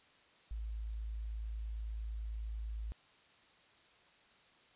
sine tone, 54.5 Hz, A1, 16 cents flat, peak -38 dBFS, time 0.51-2.92 s, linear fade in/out 0 ms, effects white hiss -65 dBFS RMS until 4.75 s + resampled to 8000 Hz

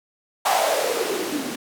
blue noise with band-pass filter sweep, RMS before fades -23 dBFS, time 0.45-1.56 s, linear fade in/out 10 ms, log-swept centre 810 to 240 Hz, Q 6.3, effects none

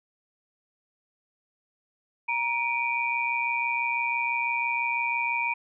sine tone cluster, 940 / 2320 / 2446 Hz, A#5 / D7 / D#7, +14 / -22 / -30 cents, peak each -29 dBFS, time 2.28-5.54 s, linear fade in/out 10 ms, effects none

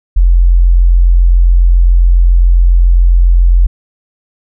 sine tone, 43.65 Hz, F1, in tune, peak -3 dBFS, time 0.16-3.67 s, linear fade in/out 10 ms, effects none

